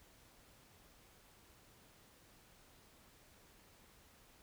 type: silence
effects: pink hiss -65 dBFS RMS until 4.42 s